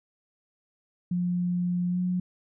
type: tone with pitch glide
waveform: sine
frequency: 177.4 to 180.71 Hz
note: F3 to F#3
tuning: +27 to -41 cents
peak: -24 dBFS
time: 1.11-2.2 s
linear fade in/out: 5 ms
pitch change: +32 cents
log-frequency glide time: 1.89-1.99 s
effects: none